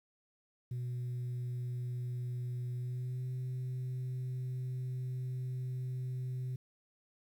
sine tone with pitch glide, 123.47 to 127.6 Hz, B2 to C3, 0 to -43 cents, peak -33 dBFS, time 0.71-6.56 s, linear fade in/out 5 ms, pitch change +57 cents, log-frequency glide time 2.75-3.26 s, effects tanh soft clip ceiling -34 dBFS + 11-bit

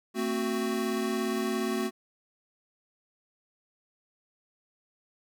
square chord, F# diminished, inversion first, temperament equal with one note detuned, 224.4 / 261.6 / 370 Hz, A3 / C4 / F#4, +34 / 0 / 0 cents, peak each -32 / -35 / -32 dBFS, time 0.14-1.91 s, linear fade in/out 50 ms, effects none

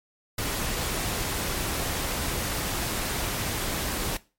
pink noise, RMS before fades -29 dBFS, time 0.38-4.17 s, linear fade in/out 5 ms, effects noise-tail reverb RT60 0.3 s tail -19 dB re dry + MP3 64 kbps

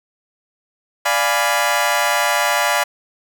20% pulse chord, D diminished seventh, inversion none, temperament equal, 587.3 / 698.5 / 830.6 / 987.8 Hz, D5 / F5 / Ab5 / Cb6, 0 / 0 / 0 / 0 cents, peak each -16 dBFS, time 1.05-2.84 s, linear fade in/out 10 ms, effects none

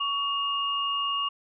sine tone pair together, 1126 / 2839 Hz, C#6 / F7, +27 / +28 cents, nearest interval octave + major third, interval 1601 cents, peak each -28 dBFS, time 0-1.29 s, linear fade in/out 10 ms, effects none

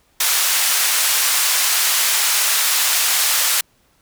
white band-pass noise, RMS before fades -17 dBFS, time 0.2-3.61 s, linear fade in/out 5 ms, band 970 to 13000 Hz, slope 12 dB/octave, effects pink hiss -59 dBFS RMS until 4.01 s

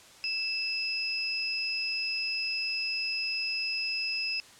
sine tone pair together, 2637 / 5100 Hz, E7 / D#8, 0 / +42 cents, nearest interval major seventh, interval 1142 cents, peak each -32 / -31 dBFS, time 0.24-4.4 s, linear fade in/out 0 ms, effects white hiss -53 dBFS RMS until 4.59 s + low-pass 8000 Hz 12 dB/octave

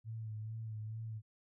sine tone with vibrato, 110 Hz, A2, in tune, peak -40 dBFS, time 0.04-1.22 s, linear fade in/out 50 ms, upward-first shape sine, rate 2.3 Hz, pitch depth 40 cents each way, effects none

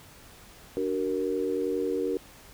sine chord, D augmented, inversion none, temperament equal with one note detuned, 293.7 / 376 / 466.2 Hz, D4 / F#4 / A#4, 0 / +28 / 0 cents, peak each -32 / -30 / -29 dBFS, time 0.77-2.17 s, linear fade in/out 0 ms, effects pink hiss -51 dBFS RMS until 2.53 s

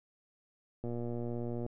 click train, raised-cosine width 2 ms, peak -26 dBFS, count 99, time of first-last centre 0.84-1.664 s, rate 119 Hz, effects none

